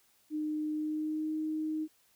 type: tone with pitch glide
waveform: sine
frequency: 305.5 to 311.4 Hz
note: D#4 to D#4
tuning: -32 to +2 cents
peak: -31 dBFS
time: 0.3-1.88 s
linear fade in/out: 50 ms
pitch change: +34 cents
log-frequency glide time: 0.72-1.33 s
effects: white hiss -68 dBFS RMS until 2.15 s